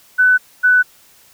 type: tone pair in turn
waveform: sine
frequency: 1500 / 1493.9 Hz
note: F#6 / F#6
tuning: +23 / +16 cents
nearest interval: unison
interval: 7 cents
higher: first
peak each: -8 dBFS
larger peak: neither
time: 0.18-0.38 / 0.63-0.83 s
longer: neither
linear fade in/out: 20 ms
effects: white hiss -49 dBFS RMS until 1.33 s